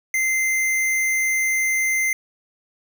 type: tone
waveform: square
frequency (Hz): 2079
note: C7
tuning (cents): -12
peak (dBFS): -19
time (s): 0.14-2.13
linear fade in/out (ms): 2
effects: none